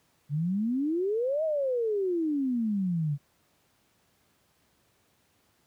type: exponential two-way sweep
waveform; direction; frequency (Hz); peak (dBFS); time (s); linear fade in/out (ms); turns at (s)
sine; up then down; 138.59 to 648 to 138.59; -25; 0.29-3.18; 50; 1.44
effects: pink hiss -68 dBFS RMS until 5.66 s + high-pass 80 Hz 12 dB/octave